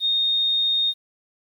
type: tone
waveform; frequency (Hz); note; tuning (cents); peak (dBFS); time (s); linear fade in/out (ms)
sine; 3692; A#7; -17; -18; 0-0.94; 50
effects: 9-bit